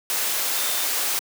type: tone in noise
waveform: sine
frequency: 3598 Hz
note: A7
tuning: 38 cents sharp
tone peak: -33 dBFS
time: 0.57-0.84 s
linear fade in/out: 0 ms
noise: white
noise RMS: -24 dBFS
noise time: 0.1-1.19 s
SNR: -12 dB
effects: high-pass 400 Hz 12 dB/octave